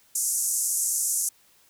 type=band-pass noise; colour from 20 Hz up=pink; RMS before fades=-26 dBFS; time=0.15-1.29 s; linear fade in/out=5 ms; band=6300 to 12000 Hz; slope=48 dB/octave; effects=white hiss -60 dBFS RMS until 1.69 s